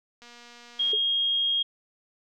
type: click train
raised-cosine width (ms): 0.2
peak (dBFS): -32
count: 168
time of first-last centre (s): 0.22-0.919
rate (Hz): 239
type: tone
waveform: sine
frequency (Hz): 3254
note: G#7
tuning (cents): -36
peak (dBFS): -22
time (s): 0.79-1.63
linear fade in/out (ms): 10
type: tone with exponential decay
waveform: sine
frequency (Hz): 425.6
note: G#4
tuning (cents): +42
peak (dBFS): -26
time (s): 0.93-1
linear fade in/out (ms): 5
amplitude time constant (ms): 15
effects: none